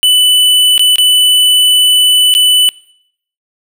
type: tone with dropouts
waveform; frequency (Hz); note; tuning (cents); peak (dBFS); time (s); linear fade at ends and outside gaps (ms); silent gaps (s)
square; 2988; F#7; +16; -6; 0.03-2.69; 0; 0.779-0.794 / 0.958-0.983 / 2.34-2.35
effects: noise-tail reverb RT60 0.7 s tail -23 dB re dry